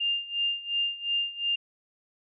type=tone with tremolo; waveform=sine; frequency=2803 Hz; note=F7; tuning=6 cents sharp; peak=-23 dBFS; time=0-1.56 s; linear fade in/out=10 ms; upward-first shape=sine; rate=2.8 Hz; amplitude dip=85%; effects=none